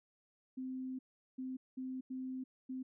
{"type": "tone bursts at uneven times", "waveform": "sine", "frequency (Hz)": 259, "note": "C4", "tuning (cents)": -17, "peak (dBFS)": -39, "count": 5, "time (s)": [[0.57, 0.99], [1.38, 1.57], [1.77, 2.01], [2.1, 2.44], [2.69, 2.83]], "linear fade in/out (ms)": 10, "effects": []}